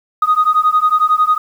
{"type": "beating tone pair", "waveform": "sine", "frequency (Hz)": [1240, 1251], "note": ["D#6", "D#6"], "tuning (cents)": [-6, 9], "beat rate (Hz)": 11, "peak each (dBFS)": -12, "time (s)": [0.22, 1.38], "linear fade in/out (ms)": 5, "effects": ["tanh soft clip ceiling -4 dBFS", "7-bit"]}